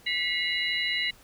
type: tone cluster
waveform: sine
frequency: 1977 / 2138 / 2870 / 3955 Hz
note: B6 / C7 / F7 / B7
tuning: +1 / +37 / +47 / +2 cents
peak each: -31 dBFS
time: 0.06-1.11 s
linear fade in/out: 10 ms
effects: pink hiss -55 dBFS RMS until 1.23 s